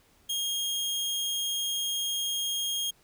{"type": "tone", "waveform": "sawtooth", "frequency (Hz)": 3246, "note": "G#7", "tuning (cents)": -40, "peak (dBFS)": -25, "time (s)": [0.29, 2.91], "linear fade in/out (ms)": 10, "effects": ["pink hiss -63 dBFS RMS until 3.03 s"]}